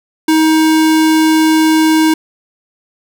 square tone, 316 Hz, D#4, 27 cents sharp, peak -8 dBFS, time 0.28-2.14 s, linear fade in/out 5 ms, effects none

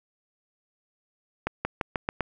accelerating click train, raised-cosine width 0.5 ms, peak -11 dBFS, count 6, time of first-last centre 1.47-2.207 s, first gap 180 ms, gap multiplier 0.9, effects none

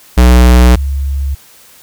square / sine tone pair in turn, 61.5 / 69.03 Hz, B1 / C#2, -7 / -7 cents, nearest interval major second, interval 200 cents, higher second, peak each -3 / -12 dBFS, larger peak first, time 0.17-0.76 / 0.76-1.35 s, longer neither, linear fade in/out 10 ms, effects white hiss -41 dBFS RMS until 1.82 s

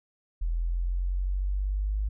sine exponential sweep, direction up, 41.28 to 51.91 Hz, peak -25 dBFS, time 0.41-2.09 s, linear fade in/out 10 ms, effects none

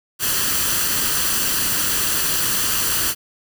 white noise with comb filter, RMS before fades -20 dBFS, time 0.19-3.15 s, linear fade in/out 50 ms, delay 0.67 ms, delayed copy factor +0.55, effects none

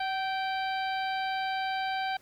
harmonic tone with a mistuned harmonic, 780 Hz, G5, 9 cents flat, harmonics 1 / 2 / 3 / 4 / 5 / 6, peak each -30 / -36 / -40 / -42 / -44 / -46 dBFS, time 0-2.17 s, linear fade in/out 5 ms, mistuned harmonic 1, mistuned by -38 cents, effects pink hiss -61 dBFS RMS until 2.21 s

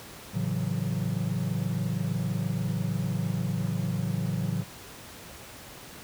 triangle chord, F# minor seventh, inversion first, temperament equal, 110 / 138.59 / 164.81 / 185 Hz, A2 / C#3 / E3 / F#3, 0 / 0 / 0 / 0 cents, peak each -30 dBFS, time 0.33-4.64 s, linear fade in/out 20 ms, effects pink hiss -45 dBFS RMS until 6.03 s + high-pass 60 Hz 12 dB/octave

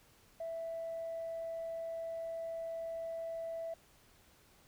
sine tone, 660 Hz, E5, 2 cents sharp, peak -37 dBFS, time 0.4-3.74 s, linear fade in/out 5 ms, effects tanh soft clip ceiling -34 dBFS + pink hiss -65 dBFS RMS until 4.67 s

